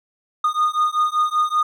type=beating tone pair; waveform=triangle; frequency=1226 / 1231.2 Hz; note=D#6 / D#6; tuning=-26 / -19 cents; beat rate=5.2 Hz; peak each=-18 dBFS; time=0.44-1.63 s; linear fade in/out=5 ms; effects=none